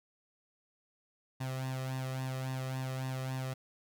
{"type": "tone with flanger", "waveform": "sawtooth", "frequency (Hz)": 130.81, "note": "C3", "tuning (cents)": 0, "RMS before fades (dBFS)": -37, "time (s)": [1.4, 3.54], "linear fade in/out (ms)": 10, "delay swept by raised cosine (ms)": [1.1, 1.62], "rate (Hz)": 3.6, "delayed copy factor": 0.7, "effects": []}